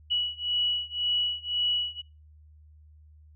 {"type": "beating tone pair", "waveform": "sine", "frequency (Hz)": [2933, 2934.9], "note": ["F#7", "F#7"], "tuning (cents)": [-16, -15], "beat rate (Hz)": 1.9, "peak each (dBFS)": [-28, -29], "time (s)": [0.1, 2.02], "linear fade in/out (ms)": 20, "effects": ["noise-tail reverb RT60 0.3 s tail -24 dB re dry", "added 76 Hz sine -51 dBFS peak until 3.35 s"]}